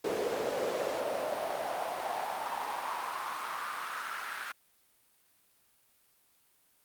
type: noise with high-pass filter sweep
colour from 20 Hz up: brown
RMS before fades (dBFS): -35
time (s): 0.04-4.52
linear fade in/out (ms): 5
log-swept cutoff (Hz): 430 to 1500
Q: 3.7
effects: white hiss -68 dBFS RMS until 6.84 s + Opus 48 kbps